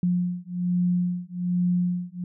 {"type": "beating tone pair", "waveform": "sine", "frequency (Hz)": [177.4, 178.6], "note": ["F3", "F3"], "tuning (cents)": [27, 39], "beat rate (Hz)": 1.2, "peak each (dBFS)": -25, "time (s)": [0.03, 2.24], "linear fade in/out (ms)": 2, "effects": []}